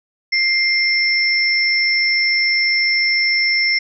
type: tone pair together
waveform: sine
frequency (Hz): 2100 / 5347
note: C7 / E8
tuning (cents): +6 / +24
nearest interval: octave + major third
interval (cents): 1618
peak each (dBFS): -15 / -18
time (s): 0.32-3.79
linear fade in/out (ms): 10
effects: none